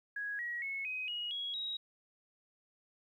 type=tone with pitch steps; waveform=sine; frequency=1661.2 / 1908.2 / 2192 / 2518 / 2892 / 3322 / 3816 Hz; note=G#6 / A#6 / C#7 / D#7 / F#7 / G#7 / A#7; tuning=0 / +40 / -20 / +20 / -40 / 0 / +40 cents; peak=-36 dBFS; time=0.16-1.77 s; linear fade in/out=5 ms; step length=230 ms; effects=12-bit